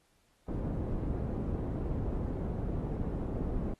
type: low-pass noise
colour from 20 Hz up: pink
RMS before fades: -34 dBFS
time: 0.48-3.74 s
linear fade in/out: 5 ms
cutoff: 400 Hz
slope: 12 dB/octave
effects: pink hiss -71 dBFS RMS until 3.79 s + AAC 32 kbps